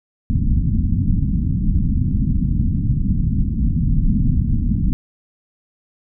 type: low-pass noise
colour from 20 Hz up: pink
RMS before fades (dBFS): -17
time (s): 0.3-4.93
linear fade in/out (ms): 0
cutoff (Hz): 250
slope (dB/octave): 48
effects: none